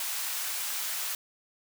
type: high-pass noise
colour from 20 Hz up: white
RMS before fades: -33 dBFS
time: 0-1.15 s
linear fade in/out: 2 ms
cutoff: 850 Hz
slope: 12 dB/octave
effects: none